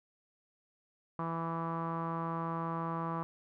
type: tone with low-pass filter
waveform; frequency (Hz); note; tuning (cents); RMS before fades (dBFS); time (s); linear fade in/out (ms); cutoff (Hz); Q
sawtooth; 165.4; E3; +6; -36; 1.19-3.23; 0; 1100; 6.6
effects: none